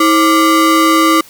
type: ring-modulated tone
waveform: square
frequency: 428.3 Hz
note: A4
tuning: 47 cents flat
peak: -5 dBFS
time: 0-1.21 s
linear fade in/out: 5 ms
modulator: 751 Hz
effects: white hiss -40 dBFS RMS until 1.29 s